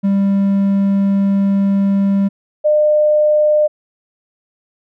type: tone pair in turn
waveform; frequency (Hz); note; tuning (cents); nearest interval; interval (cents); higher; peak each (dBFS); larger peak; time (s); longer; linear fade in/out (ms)
triangle / sine; 197.5 / 603.6; G3 / D5; +13 / +47; octave + perfect fifth; 1934; second; -9; neither; 0.03-2.29 / 2.64-3.68; first; 20
effects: none